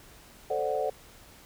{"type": "chord", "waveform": "sine", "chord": "D dominant seventh", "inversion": "second", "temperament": "equal", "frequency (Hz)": [440, 523.3, 587.3, 740], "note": ["A4", "C5", "D5", "F#5"], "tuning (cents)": [0, 0, 0, 0], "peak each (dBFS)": -32, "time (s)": [0.5, 0.9], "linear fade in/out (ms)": 5, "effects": ["pink hiss -53 dBFS RMS until 1.45 s"]}